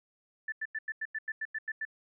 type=tone bursts; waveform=sine; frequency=1760 Hz; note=A6; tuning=in tune; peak=-32 dBFS; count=11; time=0.48-1.852 s; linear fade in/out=5 ms; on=42 ms; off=91 ms; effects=none